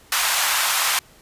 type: high-pass noise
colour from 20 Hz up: pink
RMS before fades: -20 dBFS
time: 0.12-0.99 s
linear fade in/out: 2 ms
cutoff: 890 Hz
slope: 24 dB/octave
effects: pink hiss -51 dBFS RMS until 1.21 s + resampled to 32000 Hz